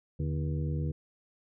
harmonic tone with a mistuned harmonic, 80.2 Hz, E2, 47 cents flat, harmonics 1 / 2 / 3 / 4 / 5 / 6, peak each -33 / -31 / -43 / -42 / -47 / -45 dBFS, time 0.19-0.92 s, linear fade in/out 10 ms, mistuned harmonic 2, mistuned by -130 cents, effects none

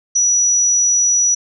sine tone, 5870 Hz, F#8, 15 cents flat, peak -11 dBFS, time 0.15-1.35 s, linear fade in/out 10 ms, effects none

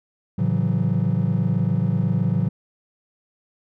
triangle chord, F# minor seventh, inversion first, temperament just, 111 / 138.75 / 166.5 / 185 Hz, A2 / C#3 / E3 / F#3, +16 / +2 / +18 / 0 cents, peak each -21 dBFS, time 0.38-2.49 s, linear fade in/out 10 ms, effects tanh soft clip ceiling -10 dBFS

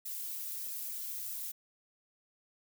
violet noise with flanger, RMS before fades -40 dBFS, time 0.05-1.52 s, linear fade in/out 10 ms, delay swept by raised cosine 1.5 to 5.2 ms, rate 1.6 Hz, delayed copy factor +1, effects none

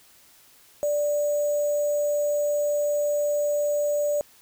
sine tone with sample-and-hold, 587.3 Hz, D5, in tune, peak -21 dBFS, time 0.83-4.21 s, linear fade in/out 0 ms, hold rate 7350 Hz, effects white hiss -55 dBFS RMS until 4.41 s

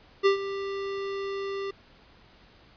square tone with ADSR envelope, 394.1 Hz, G4, 9 cents sharp, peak -17 dBFS, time 0.23-1.71 s, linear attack 29 ms, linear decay 110 ms, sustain -14 dB, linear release 7 ms, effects pink hiss -56 dBFS RMS until 2.76 s + resampled to 11025 Hz

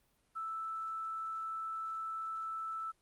sine tone with quantisation, 1318.5 Hz, E6, in tune, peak -37 dBFS, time 0.35-2.92 s, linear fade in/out 20 ms, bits 11, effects pink hiss -74 dBFS RMS until 3.01 s + Opus 32 kbps

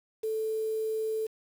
sine tone with quantisation, 439 Hz, A4, 4 cents flat, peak -28 dBFS, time 0.23-1.27 s, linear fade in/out 10 ms, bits 8, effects none

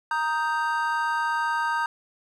triangle chord, Eb major, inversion second, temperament equal, 932.3 / 1244.5 / 1568 Hz, Bb5 / Eb6 / G6, 0 / 0 / 0 cents, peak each -24 / -28 / -26 dBFS, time 0.11-1.86 s, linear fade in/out 2 ms, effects none

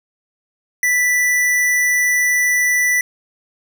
square tone, 1975.5 Hz, B6, in tune, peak -14 dBFS, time 0.83-3.01 s, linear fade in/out 2 ms, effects none

